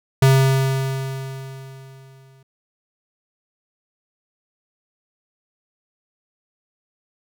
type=tone with exponential decay; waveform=square; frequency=133.9 Hz; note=C3; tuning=40 cents sharp; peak=-10 dBFS; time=0.22-2.43 s; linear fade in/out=5 ms; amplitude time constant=480 ms; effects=none